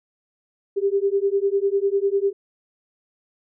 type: beating tone pair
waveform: sine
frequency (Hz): 392 / 402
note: G4 / G4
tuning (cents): 0 / +44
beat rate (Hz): 10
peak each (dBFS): -21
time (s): 0.76-2.33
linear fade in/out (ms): 20
effects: none